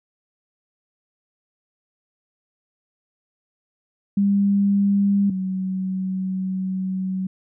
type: tone pair in turn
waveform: sine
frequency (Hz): 200 / 188.03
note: G3 / F#3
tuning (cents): +35 / +28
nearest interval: minor second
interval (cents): 107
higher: first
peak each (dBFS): -15 / -22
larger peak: first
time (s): 4.17-5.3 / 5.3-7.27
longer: second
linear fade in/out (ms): 5
effects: none